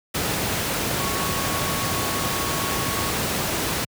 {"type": "tone in noise", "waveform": "sine", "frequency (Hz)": 1108, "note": "C#6", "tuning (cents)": -1, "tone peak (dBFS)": -31, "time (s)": [0.99, 3.11], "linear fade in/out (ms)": 10, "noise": "pink", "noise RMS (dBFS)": -24, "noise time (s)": [0.14, 3.85], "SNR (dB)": -10, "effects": ["high-pass 80 Hz 12 dB/octave"]}